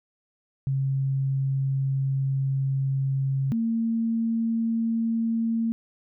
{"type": "tone pair in turn", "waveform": "sine", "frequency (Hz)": [135.4, 227.7], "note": ["C#3", "A#3"], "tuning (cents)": [-40, -40], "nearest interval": "major sixth", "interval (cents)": 900, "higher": "second", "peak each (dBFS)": -22, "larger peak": "neither", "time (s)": [[0.67, 3.52], [3.52, 5.72]], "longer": "first", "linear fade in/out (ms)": 0, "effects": []}